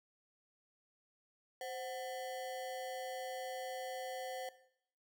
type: ring-modulated tone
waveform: square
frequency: 632 Hz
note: D#5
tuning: 27 cents sharp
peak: -39 dBFS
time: 1.61-4.49 s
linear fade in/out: 2 ms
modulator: 112 Hz
effects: noise-tail reverb RT60 0.7 s tail -17 dB re dry